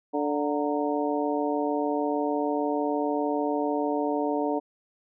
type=harmonic tone with a mistuned harmonic; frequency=146.6 Hz; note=D3; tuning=3 cents flat; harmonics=2 / 3 / 4 / 5 / 6; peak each=-28 / -30 / -31 / -32 / -33 dBFS; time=0.13-4.6 s; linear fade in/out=20 ms; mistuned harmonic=6; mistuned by=+86 cents; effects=none